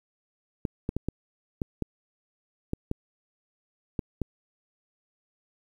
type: clicks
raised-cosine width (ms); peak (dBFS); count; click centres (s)
3; -15; 10; 0.652 / 0.891 / 0.966 / 1.086 / 1.618 / 1.823 / 2.734 / 2.914 / 3.992 / 4.217
effects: 9-bit